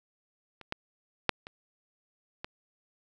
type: clicks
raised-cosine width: 0.3 ms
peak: -30 / -16 / -6 / -26 / -20 dBFS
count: 5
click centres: 0.613 / 0.724 / 1.293 / 1.469 / 2.445 s
effects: none